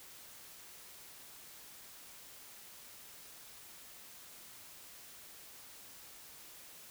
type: silence
effects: white hiss -54 dBFS RMS until 6.9 s